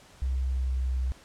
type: tone with pitch glide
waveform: sine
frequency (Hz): 65 to 64.22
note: C2 to C2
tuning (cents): -11 to -32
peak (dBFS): -25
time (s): 0.22-1.12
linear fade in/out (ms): 0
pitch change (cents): -21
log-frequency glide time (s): 0.42-0.75
effects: pink hiss -54 dBFS RMS until 1.24 s + low-pass 9000 Hz 12 dB/octave